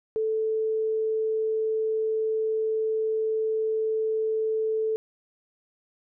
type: tone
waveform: sine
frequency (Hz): 439.1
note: A4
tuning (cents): -4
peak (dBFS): -23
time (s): 0.16-4.96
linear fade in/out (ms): 0
effects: none